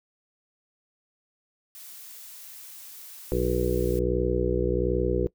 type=noise; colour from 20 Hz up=blue; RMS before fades=-44 dBFS; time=1.75-3.99 s; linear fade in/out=0 ms
type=harmonic tone; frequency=61.3 Hz; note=B1; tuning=12 cents flat; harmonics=1 / 2 / 3 / 5 / 6 / 7 / 8; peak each=-29 / -33 / -32 / -33 / -27 / -30 / -29 dBFS; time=3.32-5.27 s; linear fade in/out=0 ms
effects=noise-tail reverb RT60 0.1 s tail -21 dB re dry